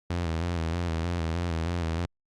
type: tone with vibrato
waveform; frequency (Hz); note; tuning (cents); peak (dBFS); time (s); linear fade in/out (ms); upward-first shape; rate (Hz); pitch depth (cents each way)
sawtooth; 84.2; E2; +37; -23; 0.1-2.06; 5; square; 3.2; 56
effects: low-pass 6000 Hz 12 dB/octave + Opus 48 kbps